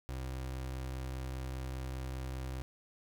30% pulse tone, 65 Hz, C2, 11 cents flat, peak -35 dBFS, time 0.09-2.62 s, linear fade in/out 0 ms, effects none

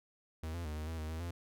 45% pulse tone with pitch steps, 79.7 / 85.8 / 75.9 / 77.5 / 81.4 / 78.1 / 80.3 / 86.1 Hz, D#2 / F2 / D#2 / D#2 / E2 / D#2 / E2 / F2, +42 / -30 / -42 / -6 / -21 / +7 / -45 / -24 cents, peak -38 dBFS, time 0.43-1.31 s, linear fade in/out 5 ms, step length 110 ms, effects none

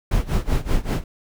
brown noise with tremolo, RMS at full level -17 dBFS, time 0.11-1.04 s, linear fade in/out 5 ms, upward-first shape sine, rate 5.2 Hz, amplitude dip 90%, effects none

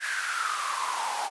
pink noise with high-pass filter sweep, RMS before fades -30 dBFS, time 0-1.3 s, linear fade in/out 50 ms, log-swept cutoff 1700 to 790 Hz, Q 7.9, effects resampled to 24000 Hz

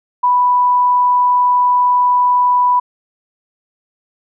sine tone, 987.8 Hz, B5, in tune, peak -9 dBFS, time 0.23-2.8 s, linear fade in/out 10 ms, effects none

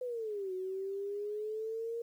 sine exponential two-way sweep, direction down then up, 510 to 368.9 to 468.7 Hz, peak -35 dBFS, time 0.01-2.02 s, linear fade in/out 5 ms, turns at 0.53 s, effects 11-bit

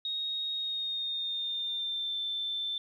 sine tone with pitch glide, 3748 to 3546 Hz, A#7 to A7, +9 to +13 cents, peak -31 dBFS, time 0.05-2.78 s, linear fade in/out 2 ms, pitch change -96 cents, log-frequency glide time 0.53-2.19 s, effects 11-bit

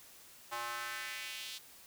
square tone with high-pass filter sweep, 118.3 Hz, A#2, 26 cents sharp, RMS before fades -42 dBFS, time 0.51-1.59 s, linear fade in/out 20 ms, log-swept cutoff 920 to 3700 Hz, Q 2, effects white hiss -57 dBFS RMS until 1.86 s

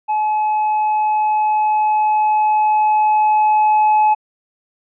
triangle tone with level ramp, 854 Hz, G#5, 48 cents sharp, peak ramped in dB -13 to -8 dBFS, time 0.08-4.15 s, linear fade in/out 20 ms, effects resampled to 8000 Hz

